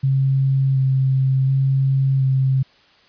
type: tone with vibrato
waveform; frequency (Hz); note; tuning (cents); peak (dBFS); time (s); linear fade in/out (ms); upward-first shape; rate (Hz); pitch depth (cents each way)
sine; 133.9; C3; +40; -14; 0.03-2.63; 10; square; 0.69; 13
effects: white hiss -53 dBFS RMS until 3.08 s + resampled to 11025 Hz